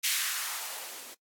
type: noise with band-pass filter sweep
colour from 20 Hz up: violet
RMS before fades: -34 dBFS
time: 0.03-1.15 s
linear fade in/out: 20 ms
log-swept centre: 2500 to 280 Hz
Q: 1.5
effects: noise-tail reverb RT60 0.1 s tail -22 dB re dry + AAC 64 kbps